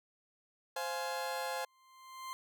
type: chord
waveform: 30% pulse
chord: F minor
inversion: second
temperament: just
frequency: 523.8 / 698.5 / 838.1 Hz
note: C5 / F5 / Ab5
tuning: +2 / 0 / +16 cents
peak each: -37 / -40 / -37 dBFS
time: 0.76-1.65 s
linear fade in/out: 5 ms
type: tone with exponential growth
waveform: 40% pulse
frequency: 1046.5 Hz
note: C6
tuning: in tune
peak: -38 dBFS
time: 1.5-2.33 s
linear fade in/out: 0 ms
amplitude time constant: 180 ms
effects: none